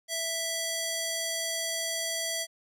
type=tone with band-pass filter; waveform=square; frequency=659.3 Hz; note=E5; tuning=in tune; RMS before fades=-32 dBFS; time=0.08-2.47 s; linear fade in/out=50 ms; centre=7200 Hz; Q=0.78; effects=none